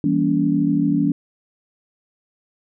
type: chord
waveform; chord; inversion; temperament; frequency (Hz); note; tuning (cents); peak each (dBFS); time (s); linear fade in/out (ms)
sine; E diminished seventh; none; just; 164.81 / 197.78 / 237.3 / 284.8; E3 / G3 / Bb3 / Db4; 0 / +16 / +31 / +47; -22 / -23 / -23 / -18; 0.04-1.12; 2
effects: none